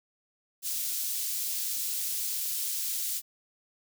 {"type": "high-pass noise", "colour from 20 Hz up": "white", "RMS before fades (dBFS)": -32, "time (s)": [0.62, 3.22], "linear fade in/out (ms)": 50, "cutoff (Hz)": 4400, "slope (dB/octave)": 12, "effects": []}